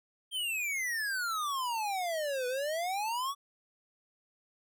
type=exponential two-way sweep; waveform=square; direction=down then up; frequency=3194 to 489.9 to 1158 Hz; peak=-32 dBFS; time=0.31-3.35 s; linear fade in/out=50 ms; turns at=2.47 s; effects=none